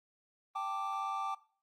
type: chord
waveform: triangle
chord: G suspended second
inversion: none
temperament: just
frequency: 784 / 882 / 1176 Hz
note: G5 / A5 / D6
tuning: 0 / +4 / +2 cents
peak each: -37 / -40 / -35 dBFS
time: 0.55-1.35 s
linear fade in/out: 10 ms
effects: noise-tail reverb RT60 0.4 s tail -18 dB re dry + Opus 32 kbps